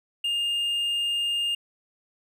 triangle tone, 2820 Hz, F7, 16 cents sharp, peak -22 dBFS, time 0.24-1.55 s, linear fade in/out 5 ms, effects none

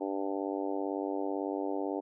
harmonic tone, 98 Hz, G2, in tune, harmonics 3 / 4 / 5 / 6 / 7 / 8 / 9, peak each -35 / -37 / -39 / -41 / -42 / -43 / -44 dBFS, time 0-2.01 s, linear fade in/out 20 ms, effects none

